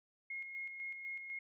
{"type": "tone with tremolo", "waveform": "sine", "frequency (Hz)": 2153, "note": "C7", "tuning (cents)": 49, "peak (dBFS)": -40, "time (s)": [0.3, 1.39], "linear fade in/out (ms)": 5, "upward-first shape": "square", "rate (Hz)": 4, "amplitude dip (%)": 45, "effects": []}